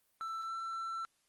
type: tone with pitch glide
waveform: triangle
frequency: 1330 to 1340.8 Hz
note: E6 to E6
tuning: +15 to +29 cents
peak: -35 dBFS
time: 0.21-1.05 s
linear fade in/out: 0 ms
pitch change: +14 cents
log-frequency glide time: 0.43-0.53 s
effects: white hiss -75 dBFS RMS until 1.28 s + Opus 32 kbps